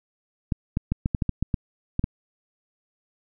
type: clicks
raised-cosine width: 5 ms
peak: -10 dBFS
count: 11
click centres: 0.522 / 0.771 / 0.92 / 1.059 / 1.148 / 1.222 / 1.293 / 1.426 / 1.542 / 1.994 / 2.041 s
effects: none